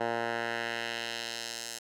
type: tone with band-pass filter sweep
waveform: 10% pulse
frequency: 116.54 Hz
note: A#2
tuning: in tune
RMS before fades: -35 dBFS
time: 0-1.79 s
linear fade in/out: 10 ms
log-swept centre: 910 to 7400 Hz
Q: 1.1
effects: none